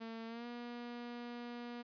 sawtooth tone with pitch glide, 226.5 to 240 Hz, A#3 to B3, -50 to -49 cents, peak -40 dBFS, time 0-1.83 s, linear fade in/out 20 ms, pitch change +101 cents, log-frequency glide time 0.27-0.46 s, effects resampled to 11025 Hz

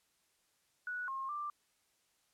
sine tone with pitch steps, 1471 / 1072 / 1182 Hz, F#6 / C6 / D6, -11 / +42 / +11 cents, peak -37 dBFS, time 0.87-1.5 s, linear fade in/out 2 ms, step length 210 ms, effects white hiss -75 dBFS RMS until 2.33 s + low-pass 11000 Hz 12 dB/octave

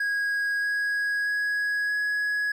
triangle tone with pitch steps, 1647 / 1656.5 / 1666.1 / 1675.8 Hz, G#6 / G#6 / G#6 / G#6, -15 / -5 / +5 / +15 cents, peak -22 dBFS, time 0-2.52 s, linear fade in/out 5 ms, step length 630 ms, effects none

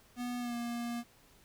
square tone with pitch glide, 244.6 to 237.1 Hz, B3 to A#3, -16 to +30 cents, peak -36 dBFS, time 0.16-1.04 s, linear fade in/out 50 ms, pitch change -54 cents, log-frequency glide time 0.39-0.55 s, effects pink hiss -63 dBFS RMS until 1.44 s

